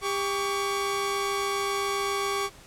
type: tone pair together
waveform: sawtooth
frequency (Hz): 398.4 / 1127.8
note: G4 / C#6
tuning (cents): +28 / +30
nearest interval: octave + tritone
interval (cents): 1802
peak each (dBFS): -25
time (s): 0.01-2.5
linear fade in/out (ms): 50
effects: pink hiss -50 dBFS RMS until 2.66 s + low-pass 11000 Hz 12 dB/octave